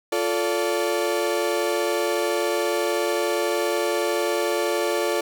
35% pulse chord, D minor, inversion first, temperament equal with one note detuned, 349.2 / 440 / 576.6 Hz, F4 / A4 / D5, 0 / 0 / -32 cents, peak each -24 dBFS, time 0.12-5.21 s, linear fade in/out 5 ms, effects none

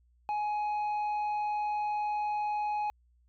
sine tone with tanh clipping, 838 Hz, G#5, 15 cents sharp, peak -30 dBFS, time 0.29-2.9 s, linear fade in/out 0 ms, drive 5 dB, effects added 60 Hz sine -63 dBFS peak until 3.28 s

